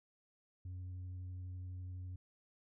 sine tone, 91.2 Hz, F#2, 24 cents flat, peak -40 dBFS, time 0.65-2.16 s, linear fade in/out 5 ms, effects tanh soft clip ceiling -42 dBFS

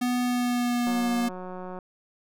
square tone with pitch glide, 246.9 to 238.4 Hz, B3 to A#3, 0 to +39 cents, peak -24 dBFS, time 0.01-1.29 s, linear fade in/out 10 ms, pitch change -61 cents, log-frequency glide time 0.23-1.17 s
click train, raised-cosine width 1 ms, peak -25 dBFS, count 169, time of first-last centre 0.87-1.788 s, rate 183 Hz
effects none

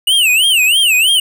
square tone with vibrato, 2827 Hz, F7, 20 cents sharp, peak -9 dBFS, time 0.07-1.2 s, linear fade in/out 5 ms, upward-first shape sine, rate 3.1 Hz, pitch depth 230 cents each way, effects none

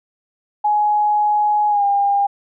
sine tone with pitch glide, 838 to 803.9 Hz, G#5 to G5, +15 to +43 cents, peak -13 dBFS, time 0.64-2.27 s, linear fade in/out 10 ms, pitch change -72 cents, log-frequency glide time 1.69-1.84 s, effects none

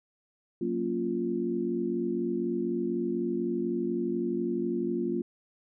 sine chord, Gb major seventh, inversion none, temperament equal, 185 / 233.1 / 277.2 / 349.2 Hz, Gb3 / Bb3 / Db4 / F4, 0 / 0 / 0 / 0 cents, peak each -36 / -32 / -36 / -30 dBFS, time 0.61-5.22 s, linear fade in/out 5 ms, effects none

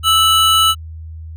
square tone pair together, 1312.8 / 2960 Hz, E6 / F#7, -8 / 0 cents, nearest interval octave + major second, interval 1408 cents, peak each -13 dBFS, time 0.03-0.75 s, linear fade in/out 50 ms, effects added 80 Hz sine -28 dBFS peak until 1.36 s

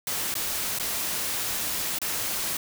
white noise with dropouts, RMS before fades -29 dBFS, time 0.07-2.57 s, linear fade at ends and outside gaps 2 ms, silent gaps 0.341-0.352 / 0.787-0.797 / 1.987-2.016 s, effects none

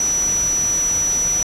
sine tone in noise, 5900 Hz, F#8, 6 cents flat, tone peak -16 dBFS, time 0-1.43 s, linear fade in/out 2 ms, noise pink, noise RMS -30 dBFS, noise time 0-1.43 s, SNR +11 dB, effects resampled to 32000 Hz

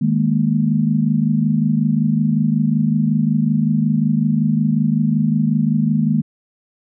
sine chord, D# suspended fourth, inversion none, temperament equal, 155.56 / 207.7 / 233.1 Hz, D#3 / G#3 / A#3, 0 / 0 / 0 cents, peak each -18 dBFS, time 0.01-6.22 s, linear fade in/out 10 ms, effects none

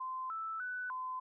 sine tone with pitch steps, 1035 / 1318 / 1493 / 1024 Hz, C6 / E6 / F#6 / C6, -19 / -1 / +15 / -38 cents, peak -37 dBFS, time 0-1.2 s, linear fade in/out 10 ms, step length 300 ms, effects none

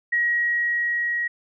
sine tone with level ramp, 1900 Hz, A#6, 33 cents sharp, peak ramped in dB -18 to -22 dBFS, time 0.12-1.28 s, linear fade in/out 10 ms, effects none

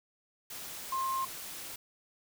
sine tone in noise, 1060 Hz, C6, 22 cents sharp, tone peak -30 dBFS, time 0.92-1.25 s, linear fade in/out 5 ms, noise white, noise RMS -43 dBFS, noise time 0.5-1.76 s, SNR +10 dB, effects none

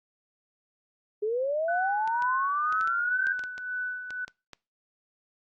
sine linear sweep, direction up, 409.1 to 1600 Hz, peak -25 dBFS, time 1.22-3.33 s, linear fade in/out 10 ms
sine tone with tremolo, 1493 Hz, F#6, 15 cents sharp, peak -28 dBFS, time 1.68-4.25 s, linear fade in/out 5 ms, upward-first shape sine, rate 2 Hz, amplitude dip 60%
clicks, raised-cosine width 0.2 ms, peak -25 dBFS, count 12, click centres 2.076 / 2.223 / 2.725 / 2.811 / 2.875 / 3.269 / 3.393 / 3.438 / 3.58 / 4.106 / 4.28 / 4.533 s
effects noise-tail reverb RT60 0.3 s tail -24 dB re dry + Opus 48 kbps

